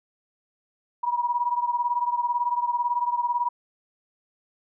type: beating tone pair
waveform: sine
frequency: 960 / 978 Hz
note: B5 / B5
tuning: -49 / -17 cents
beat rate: 18 Hz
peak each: -24 / -27 dBFS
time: 1.03-3.49 s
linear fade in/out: 10 ms
effects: none